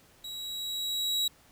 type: tone with level ramp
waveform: 40% pulse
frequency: 3871 Hz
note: B7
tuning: 35 cents flat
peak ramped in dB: -37 to -24 dBFS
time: 0.24-1.28 s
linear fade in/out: 5 ms
effects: pink hiss -60 dBFS RMS until 1.51 s